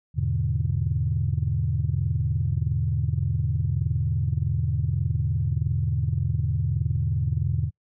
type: chord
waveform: sine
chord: E dominant seventh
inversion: none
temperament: equal with one note detuned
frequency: 82.41 / 104.13 / 123.47 / 146.83 Hz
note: E2 / G#2 / B2 / D3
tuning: 0 / +5 / 0 / 0 cents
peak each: -27 dBFS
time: 0.14-7.71 s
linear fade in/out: 50 ms
effects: noise-tail reverb RT60 0.1 s tail -25 dB re dry + tanh soft clip ceiling -12 dBFS